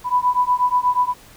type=beating tone pair; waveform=sine; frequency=987.8 / 996.1 Hz; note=B5 / B5; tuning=0 / +15 cents; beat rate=8.3 Hz; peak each=-18 dBFS; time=0.04-1.14 s; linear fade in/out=50 ms; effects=pink hiss -46 dBFS RMS until 1.36 s